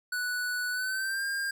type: tone with pitch glide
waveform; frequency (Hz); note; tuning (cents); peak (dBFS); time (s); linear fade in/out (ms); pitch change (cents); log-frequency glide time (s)
square; 1480 to 1604.7; F#6 to G6; 0 to +40; -30; 0.12-1.51; 5; +140; 0.71-1.25
effects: none